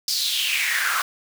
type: noise with high-pass filter sweep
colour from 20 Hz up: pink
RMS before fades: -23 dBFS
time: 0.08-1.02 s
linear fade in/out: 2 ms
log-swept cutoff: 5000 to 1200 Hz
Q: 5.1
effects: none